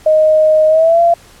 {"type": "tone with pitch glide", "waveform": "sine", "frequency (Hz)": [622.3, 682.6], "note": ["D#5", "F5"], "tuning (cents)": [0, -40], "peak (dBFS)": -6, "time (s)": [0.06, 1.14], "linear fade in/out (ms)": 5, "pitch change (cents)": 160, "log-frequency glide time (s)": [0.68, 1.01], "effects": ["pink hiss -42 dBFS RMS until 1.4 s", "low-pass 12000 Hz 12 dB/octave"]}